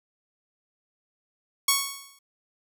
5% pulse tone with exponential decay, 1108.7 Hz, C#6, in tune, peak -5 dBFS, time 1.68-2.19 s, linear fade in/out 5 ms, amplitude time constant 110 ms, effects none

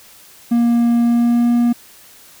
triangle tone with pitch glide, 235.9 to 238.6 Hz, A#3 to A#3, +21 to +41 cents, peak -9 dBFS, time 0.51-1.73 s, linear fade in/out 10 ms, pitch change +20 cents, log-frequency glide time 1.03-1.51 s, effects white hiss -44 dBFS RMS until 2.4 s

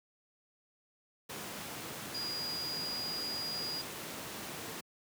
sine tone in noise, 4873 Hz, D#8, 37 cents flat, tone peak -36 dBFS, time 2.14-3.82 s, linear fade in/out 10 ms, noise pink, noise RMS -42 dBFS, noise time 1.29-4.81 s, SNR +3 dB, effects high-pass 150 Hz 12 dB/octave

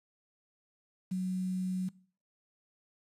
sine tone with quantisation, 185 Hz, F#3, in tune, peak -30 dBFS, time 1.11-1.89 s, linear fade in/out 10 ms, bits 9, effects noise-tail reverb RT60 0.5 s tail -22 dB re dry + resampled to 32000 Hz

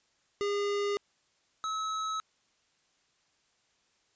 square tone pair in turn, 406.8 / 1291.5 Hz, G#4 / E6, -36 / -36 cents, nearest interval octave + minor sixth, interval 2000 cents, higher second, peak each -29 / -32 dBFS, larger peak first, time 0.41-0.97 / 1.64-2.2 s, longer neither, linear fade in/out 0 ms, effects white hiss -71 dBFS RMS until 4.15 s + resampled to 16000 Hz

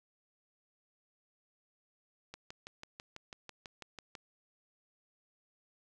click train, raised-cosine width 0.2 ms, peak -28 dBFS, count 12, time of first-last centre 2.34-4.152 s, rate 6.07 Hz, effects none

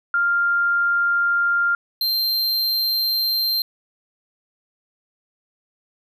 sine / square tone pair in turn, 1396.9 / 4155 Hz, F6 / C8, 0 / -13 cents, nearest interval octave + perfect fifth, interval 1887 cents, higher second, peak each -16 / -19 dBFS, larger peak first, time 0.14-1.75 / 2.01-3.62 s, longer neither, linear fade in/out 2 ms, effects none

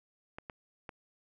clicks, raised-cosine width 0.5 ms, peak -27 dBFS, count 3, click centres 0.385 / 0.498 / 0.892 s, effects none

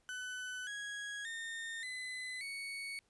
35% pulse tone with pitch steps, 1502 / 1657 / 1827.9 / 2017 / 2225 Hz, F#6 / G#6 / A#6 / B6 / C#7, +26 / -4 / -34 / +36 / +6 cents, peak -39 dBFS, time 0.09-2.99 s, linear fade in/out 0 ms, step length 580 ms, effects pink hiss -75 dBFS RMS until 3.09 s + resampled to 24000 Hz

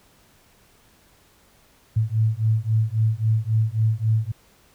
sine beating tone pair, 108.6 / 112.3 Hz, A2 / A2, -22 / +36 cents, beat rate 3.7 Hz, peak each -21 dBFS, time 1.96-4.32 s, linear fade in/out 10 ms, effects pink hiss -57 dBFS RMS until 4.74 s

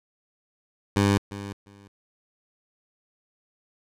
15% pulse tone with echo, 100.2 Hz, G2, 38 cents sharp, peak -12 dBFS, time 0.96-1.18 s, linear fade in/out 5 ms, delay 350 ms, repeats 2, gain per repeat -15 dB, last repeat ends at 1.88 s, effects low-pass 10000 Hz 12 dB/octave

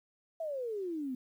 sine exponential sweep, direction down, 670 to 246.9 Hz, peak -34 dBFS, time 0.4-1.15 s, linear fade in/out 5 ms, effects 11-bit

